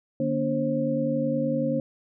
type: tone cluster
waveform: sine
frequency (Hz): 149.6 / 237.8 / 288.4 / 533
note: D3 / A#3 / D4 / C5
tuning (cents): +32 / +35 / -31 / +32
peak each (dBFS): -31 / -27 / -29 / -27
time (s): 0.2-1.8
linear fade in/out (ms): 2
effects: none